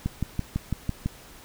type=click train; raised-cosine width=5 ms; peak=-13 dBFS; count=7; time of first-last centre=0.06-1.06 s; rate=6 Hz; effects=pink hiss -48 dBFS RMS until 1.44 s